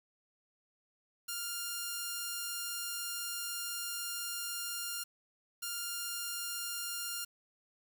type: tone pair in turn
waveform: 5% pulse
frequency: 1402 / 1402 Hz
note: F6 / F6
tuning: +6 / +6 cents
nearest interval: unison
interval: 0 cents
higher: neither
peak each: -25 dBFS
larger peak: neither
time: 1.28-5.04 / 5.62-7.25 s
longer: first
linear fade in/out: 10 ms
effects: 10-bit